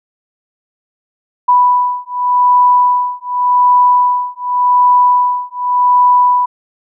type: beating tone pair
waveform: sine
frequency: 987.8 / 988.67 Hz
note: B5 / B5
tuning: 0 / +2 cents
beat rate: 0.87 Hz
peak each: -11 dBFS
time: 1.48-6.46 s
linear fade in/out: 10 ms
effects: none